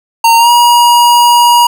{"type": "tone with pitch glide", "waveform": "square", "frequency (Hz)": [921, 956.2], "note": ["A#5", "A#5"], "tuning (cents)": [-21, 44], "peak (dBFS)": -4, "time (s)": [0.24, 1.67], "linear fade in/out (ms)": 5, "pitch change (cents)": 65, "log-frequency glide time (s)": [0.37, 0.5], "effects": []}